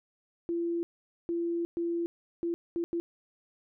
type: tone bursts at uneven times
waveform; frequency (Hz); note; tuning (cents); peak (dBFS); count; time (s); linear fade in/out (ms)
sine; 340.1; F4; -46; -28; 6; 0.49-0.83 / 1.29-1.65 / 1.77-2.06 / 2.43-2.54 / 2.76-2.84 / 2.93-3; 0
effects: none